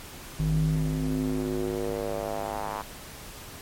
square tone with band-pass filter sweep, 51.91 Hz, G#1, in tune, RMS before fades -28 dBFS, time 0.39-2.82 s, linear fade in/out 5 ms, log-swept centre 130 to 1000 Hz, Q 3, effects pink hiss -43 dBFS RMS until 3.61 s + MP3 64 kbps

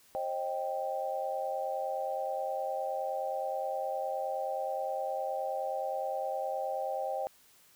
sine chord, C minor, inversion none, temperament equal with one note detuned, 532.7 / 622.3 / 784 Hz, C5 / Eb5 / G5, +31 / 0 / 0 cents, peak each -36 / -37 / -35 dBFS, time 0.15-7.27 s, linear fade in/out 0 ms, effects white hiss -62 dBFS RMS until 7.75 s

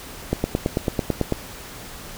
click train, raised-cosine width 2 ms, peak -6 dBFS, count 10, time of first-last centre 0.33-1.323 s, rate 9.06 Hz, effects pink hiss -38 dBFS RMS until 2.17 s

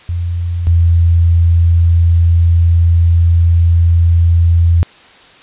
sine tone pair in turn, 86.4 / 84.67 Hz, F2 / E2, -18 / +47 cents, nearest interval unison, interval 35 cents, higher first, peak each -14 / -6 dBFS, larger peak second, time 0.09-0.67 / 0.67-4.83 s, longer second, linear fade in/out 0 ms, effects white hiss -41 dBFS RMS until 5.42 s + resampled to 8000 Hz

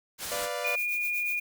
white low-pass noise, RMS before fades -36 dBFS, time 0.18-0.49 s, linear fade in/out 50 ms, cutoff 12000 Hz, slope 12 dB/octave
sawtooth chord, B diminished, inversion none, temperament equal, 493.9 / 587.3 / 698.5 Hz, B4 / D5 / F5, 0 / 0 / 0 cents, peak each -32 / -30 / -33 dBFS, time 0.31-0.76 s, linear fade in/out 10 ms
sine tone, 2433 Hz, D#7, 39 cents flat, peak -27 dBFS, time 0.64-1.4 s, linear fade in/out 10 ms
violet noise with tremolo, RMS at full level -37 dBFS, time 0.66-1.4 s, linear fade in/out 10 ms, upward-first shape triangle, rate 8.2 Hz, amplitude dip 85%
effects none

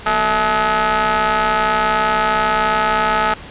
sawtooth ring-modulated tone, 207.7 Hz, G#3, in tune, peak -7 dBFS, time 0.06-3.34 s, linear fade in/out 5 ms, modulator 1070 Hz, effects pink hiss -35 dBFS RMS until 3.5 s + resampled to 8000 Hz

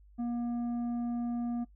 sine tone with tanh clipping, 238.4 Hz, A#3, 39 cents sharp, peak -32 dBFS, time 0.18-1.65 s, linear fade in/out 20 ms, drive 7 dB, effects noise-tail reverb RT60 0.1 s tail -20 dB re dry + added 50 Hz sine -55 dBFS peak until 1.75 s

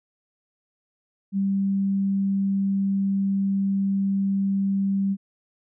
sine tone, 196 Hz, G3, in tune, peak -20 dBFS, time 1.32-5.17 s, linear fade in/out 50 ms, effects none

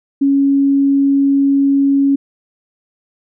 sine tone, 277.2 Hz, C#4, in tune, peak -9 dBFS, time 0.21-2.16 s, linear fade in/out 10 ms, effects none

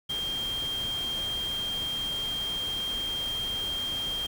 sine tone in noise, 3195 Hz, G7, 32 cents sharp, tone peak -29 dBFS, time 0.09-4.27 s, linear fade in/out 10 ms, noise pink, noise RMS -40 dBFS, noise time 0.09-4.27 s, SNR +8 dB, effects none

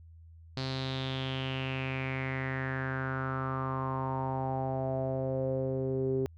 sawtooth tone with low-pass filter sweep, 132.1 Hz, C3, 17 cents sharp, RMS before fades -33 dBFS, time 0.57-6.26 s, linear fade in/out 0 ms, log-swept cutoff 4400 to 380 Hz, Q 5.9, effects added 82 Hz sine -50 dBFS peak until 6.37 s

